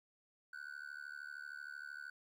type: tone with amplitude modulation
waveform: triangle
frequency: 1497 Hz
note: F#6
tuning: 20 cents sharp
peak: -40 dBFS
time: 0.53-2.1 s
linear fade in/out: 5 ms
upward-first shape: sine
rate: 73 Hz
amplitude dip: 100%
effects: 13-bit